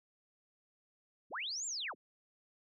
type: linear two-way sweep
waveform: sine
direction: up then down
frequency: 90.3 to 7520 to 90.3 Hz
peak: -37 dBFS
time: 1.3-1.95 s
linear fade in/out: 50 ms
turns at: 1.66 s
effects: none